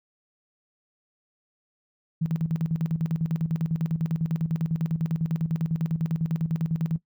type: tone with tremolo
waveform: sine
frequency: 162 Hz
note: E3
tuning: 30 cents flat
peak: -21 dBFS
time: 2.21-6.98 s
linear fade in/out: 10 ms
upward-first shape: square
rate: 10 Hz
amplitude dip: 75%
effects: noise-tail reverb RT60 0.1 s tail -19 dB re dry